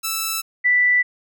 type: tone pair in turn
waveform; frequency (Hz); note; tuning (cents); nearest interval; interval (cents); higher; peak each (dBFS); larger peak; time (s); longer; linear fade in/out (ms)
5% pulse / sine; 1318.5 / 1975.5; E6 / B6; 0 / 0; perfect fifth; 700; second; -10 / -13; first; 0.03-0.42 / 0.64-1.03; neither; 20
effects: none